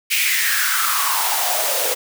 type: noise with high-pass filter sweep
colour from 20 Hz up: white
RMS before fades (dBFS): -19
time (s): 0.1-1.95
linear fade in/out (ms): 20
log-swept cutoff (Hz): 2500 to 470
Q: 5.8
effects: none